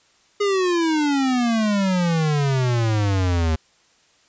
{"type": "exponential sweep", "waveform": "square", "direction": "down", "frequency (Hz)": [415.3, 77.78], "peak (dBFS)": -18, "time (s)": [0.4, 3.56], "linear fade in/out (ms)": 10, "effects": ["white hiss -58 dBFS RMS until 4.28 s", "resampled to 16000 Hz"]}